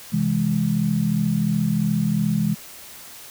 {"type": "chord", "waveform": "sine", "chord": "C augmented", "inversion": "none", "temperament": "equal", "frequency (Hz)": [130.81, 164.81, 207.7], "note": ["C3", "E3", "G#3"], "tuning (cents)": [0, 0, 0], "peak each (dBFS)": [-26, -22, -21], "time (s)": [0.12, 2.55], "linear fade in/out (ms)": 20, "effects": ["white hiss -41 dBFS RMS until 3.3 s"]}